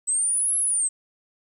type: linear two-way sweep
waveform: sine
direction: up then down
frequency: 8000 to 11080 to 8000 Hz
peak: -20 dBFS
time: 0.07-0.89 s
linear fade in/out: 20 ms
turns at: 0.57 s
effects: 10-bit